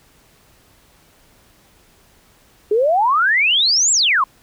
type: exponential two-way sweep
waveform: sine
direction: up then down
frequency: 402.5 to 7800 to 995 Hz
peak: -12 dBFS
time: 2.71-4.24 s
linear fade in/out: 5 ms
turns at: 3.92 s
effects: pink hiss -53 dBFS RMS until 4.42 s

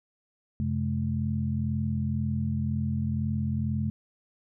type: tone cluster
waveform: sine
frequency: 91.3 / 133.3 / 213.8 Hz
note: F#2 / C3 / A3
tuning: -23 / +33 / -49 cents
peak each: -30 dBFS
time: 0.6-3.9 s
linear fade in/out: 0 ms
effects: none

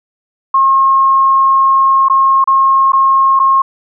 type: tone with dropouts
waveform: sine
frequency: 1077 Hz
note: C6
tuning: 50 cents sharp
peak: -6 dBFS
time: 0.54-3.62 s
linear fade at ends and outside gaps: 5 ms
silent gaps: 2.085-2.098 / 2.442-2.474 / 2.921-2.932 / 3.393-3.398 s
effects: none

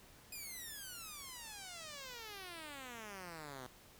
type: exponential sweep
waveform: 5% pulse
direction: down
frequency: 2506 to 122.6 Hz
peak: -36 dBFS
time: 0.32-3.67 s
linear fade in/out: 5 ms
effects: pink hiss -61 dBFS RMS until 3.99 s

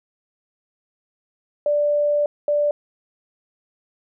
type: tone bursts at uneven times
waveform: sine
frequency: 587.3 Hz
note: D5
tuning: in tune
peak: -16 dBFS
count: 2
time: 1.66-2.26 / 2.48-2.71 s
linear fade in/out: 2 ms
effects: none

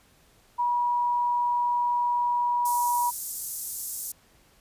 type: tone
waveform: sine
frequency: 966 Hz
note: B5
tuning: 39 cents flat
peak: -22 dBFS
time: 0.58-3.11 s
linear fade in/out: 20 ms
type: high-pass noise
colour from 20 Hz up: white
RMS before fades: -32 dBFS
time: 2.65-4.12 s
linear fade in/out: 5 ms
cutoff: 6500 Hz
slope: 24 dB/octave
effects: pink hiss -60 dBFS RMS until 4.6 s + resampled to 32000 Hz

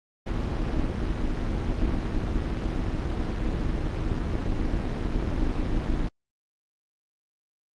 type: noise with amplitude modulation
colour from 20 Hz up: brown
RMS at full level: -23 dBFS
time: 0.26-6.09 s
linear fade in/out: 10 ms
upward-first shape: sine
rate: 280 Hz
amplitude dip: 70%
effects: low-pass 5000 Hz 12 dB/octave + Opus 32 kbps

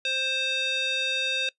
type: tone with band-pass filter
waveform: square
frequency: 526 Hz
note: C5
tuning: 9 cents sharp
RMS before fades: -27 dBFS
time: 0.05-1.49 s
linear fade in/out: 2 ms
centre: 3200 Hz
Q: 9
effects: noise-tail reverb RT60 0.1 s tail -21 dB re dry + resampled to 24000 Hz

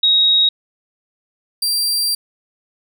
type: tone pair in turn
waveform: sine / sawtooth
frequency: 3785 / 4720 Hz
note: A#7 / D8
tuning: +26 / +8 cents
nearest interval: major third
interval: 382 cents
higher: second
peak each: -10 / -13 dBFS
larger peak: first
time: 0.03-0.49 / 1.62-2.15 s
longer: second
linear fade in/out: 5 ms
effects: none

